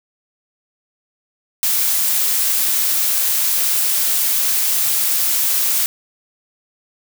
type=noise; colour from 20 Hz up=blue; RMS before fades=-17 dBFS; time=1.63-5.86 s; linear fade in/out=0 ms; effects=none